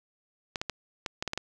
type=clicks; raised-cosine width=0.2 ms; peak=-14 dBFS; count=8; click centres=0.558 / 0.615 / 0.697 / 1.062 / 1.225 / 1.277 / 1.334 / 1.376 s; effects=none